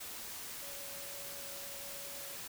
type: tone in noise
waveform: sine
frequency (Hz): 561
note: C#5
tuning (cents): +21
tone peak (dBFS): -53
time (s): 0.62-2.36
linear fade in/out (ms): 10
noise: white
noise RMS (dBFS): -45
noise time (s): 0-2.48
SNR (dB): -11
effects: none